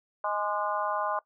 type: harmonic tone with a mistuned harmonic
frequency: 207.7 Hz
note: G#3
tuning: in tune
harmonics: 3 / 4 / 5 / 6 / 7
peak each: -33 / -33 / -32 / -35 / -39 dBFS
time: 0.24-1.19 s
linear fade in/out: 2 ms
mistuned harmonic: 6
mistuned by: -53 cents
effects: noise-tail reverb RT60 0.1 s tail -19 dB re dry